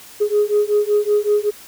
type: beating tone pair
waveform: sine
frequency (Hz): 413.9 / 419.2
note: G#4 / G#4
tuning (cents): -6 / +16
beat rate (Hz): 5.3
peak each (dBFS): -16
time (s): 0.2-1.51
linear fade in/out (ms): 20
effects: tanh soft clip ceiling -8 dBFS + white hiss -41 dBFS RMS until 1.67 s